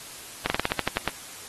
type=slowing click train; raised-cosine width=0.3 ms; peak=-7 dBFS; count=10; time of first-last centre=0.46-1.077 s; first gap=40 ms; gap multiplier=1.13; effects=white hiss -42 dBFS RMS until 1.48 s + AAC 32 kbps